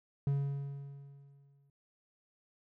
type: tone with exponential decay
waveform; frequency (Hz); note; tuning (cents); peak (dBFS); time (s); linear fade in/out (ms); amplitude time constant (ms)
triangle; 140; C#3; +18; -25; 0.27-1.7; 2; 310
effects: none